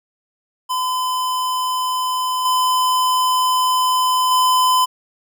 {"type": "tone with level steps", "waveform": "square", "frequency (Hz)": 1016, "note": "B5", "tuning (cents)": 49, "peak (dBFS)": [-19, -15, -13], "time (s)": [0.69, 4.86], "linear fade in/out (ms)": 20, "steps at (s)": [2.45, 4.31], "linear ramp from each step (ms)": 5, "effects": []}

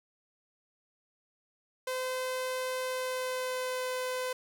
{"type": "tone with pitch glide", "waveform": "sawtooth", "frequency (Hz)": [513, 508.6], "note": ["C5", "C5"], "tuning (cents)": [-34, -49], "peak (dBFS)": -28, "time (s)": [1.87, 4.33], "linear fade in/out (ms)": 5, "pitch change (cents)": -15, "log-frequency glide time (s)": [2.83, 3.88], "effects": ["9-bit"]}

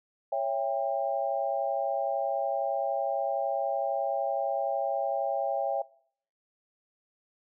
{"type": "chord", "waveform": "sine", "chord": "C# diminished", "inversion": "none", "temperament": "just", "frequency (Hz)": [554.4, 665.2, 798.3], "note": ["C#5", "E5", "G5"], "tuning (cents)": [0, 16, 31], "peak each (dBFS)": -31, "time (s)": [0.32, 5.82], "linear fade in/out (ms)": 5, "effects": ["noise-tail reverb RT60 0.6 s tail -22 dB re dry"]}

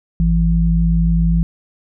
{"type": "tone pair together", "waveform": "sine", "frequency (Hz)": [53.24, 167.1], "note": ["G#1", "E3"], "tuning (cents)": [44, 24], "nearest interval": "octave + minor sixth", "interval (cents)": 1980, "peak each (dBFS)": -14, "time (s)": [0.2, 1.43], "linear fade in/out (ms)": 0, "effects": []}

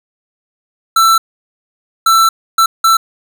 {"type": "tone bursts at uneven times", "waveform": "square", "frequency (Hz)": 1334, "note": "E6", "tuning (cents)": 20, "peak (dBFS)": -7, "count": 4, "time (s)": [[0.96, 1.18], [2.06, 2.29], [2.58, 2.66], [2.84, 2.97]], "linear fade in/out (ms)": 5, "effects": []}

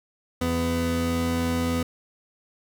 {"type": "tone pair together", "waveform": "30% pulse", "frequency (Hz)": [83.43, 250], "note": ["E2", "B3"], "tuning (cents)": [21, 21], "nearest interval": "octave + perfect fifth", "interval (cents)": 1900, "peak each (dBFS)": [-25, -22], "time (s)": [0.41, 1.83], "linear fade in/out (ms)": 5, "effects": []}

